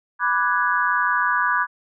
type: chord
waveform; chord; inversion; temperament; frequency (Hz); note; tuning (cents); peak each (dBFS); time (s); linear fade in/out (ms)
sine; G# half-diminished seventh; first; equal; 987.8 / 1174.7 / 1480 / 1661.2; B5 / D6 / F#6 / G#6; 0 / 0 / 0 / 0; -23; 0.19-1.67; 50
effects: none